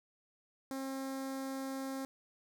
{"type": "tone with notch filter", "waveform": "sawtooth", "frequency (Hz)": 268, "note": "C4", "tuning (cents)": 42, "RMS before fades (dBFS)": -40, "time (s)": [0.71, 2.05], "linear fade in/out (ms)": 0, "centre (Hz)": 2800, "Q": 1.2, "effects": []}